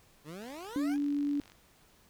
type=exponential sweep; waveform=20% pulse; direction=up; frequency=140 to 867 Hz; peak=-37 dBFS; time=0.24-0.98 s; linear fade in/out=50 ms
type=click train; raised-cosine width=0.2 ms; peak=-37 dBFS; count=54; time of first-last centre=0.42-1.52 s; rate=48.2 Hz
type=tone; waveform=sine; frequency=287.5 Hz; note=D4; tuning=37 cents flat; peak=-28 dBFS; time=0.76-1.4 s; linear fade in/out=0 ms
effects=pink hiss -63 dBFS RMS until 2.09 s